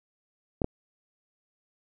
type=clicks; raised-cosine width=2 ms; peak=-13 dBFS; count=2; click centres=0.618 / 0.644 s; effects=none